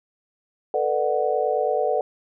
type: chord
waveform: sine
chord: B minor seventh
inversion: third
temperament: just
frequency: 444.5 / 493.9 / 592.7 / 740.8 Hz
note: A4 / B4 / D5 / F#5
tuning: +18 / 0 / +16 / +2 cents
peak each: -25 dBFS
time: 0.74-2.01 s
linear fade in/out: 2 ms
effects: none